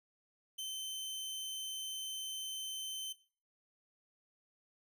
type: tone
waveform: sawtooth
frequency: 3082 Hz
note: G7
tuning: 30 cents flat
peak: -36 dBFS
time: 0.58-3.13 s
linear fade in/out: 10 ms
effects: noise-tail reverb RT60 0.4 s tail -18 dB re dry